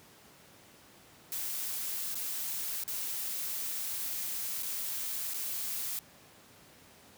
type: noise with dropouts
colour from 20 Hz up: blue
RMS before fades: -36 dBFS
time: 1.32-5.99 s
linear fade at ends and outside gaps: 0 ms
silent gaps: 2.145-2.154 / 2.837-2.879 / 4.625-4.631 / 5.337-5.344 s
effects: pink hiss -57 dBFS RMS until 7.17 s + high-pass 100 Hz 12 dB/octave